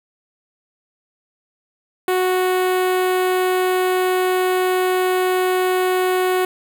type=tone with notch filter; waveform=sawtooth; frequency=368.6 Hz; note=F#4; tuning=7 cents flat; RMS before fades=-18 dBFS; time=2.08-6.45 s; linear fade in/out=2 ms; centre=5600 Hz; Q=0.86; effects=none